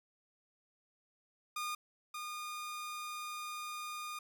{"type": "tone pair in turn", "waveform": "sawtooth", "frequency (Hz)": [1219, 1219], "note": ["D#6", "D#6"], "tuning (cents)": [-36, -36], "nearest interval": "unison", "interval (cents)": 0, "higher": "neither", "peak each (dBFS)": [-33, -37], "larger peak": "first", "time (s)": [[1.56, 1.75], [2.14, 4.19]], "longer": "second", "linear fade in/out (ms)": 5, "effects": []}